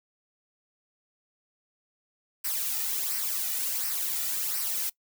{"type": "noise with flanger", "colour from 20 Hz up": "blue", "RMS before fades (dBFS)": -30, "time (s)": [2.44, 4.9], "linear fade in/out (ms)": 10, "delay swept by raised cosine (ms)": [0.28, 1.88], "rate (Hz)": 1.4, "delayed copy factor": -0.65, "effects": ["noise-tail reverb RT60 0.1 s tail -22 dB re dry"]}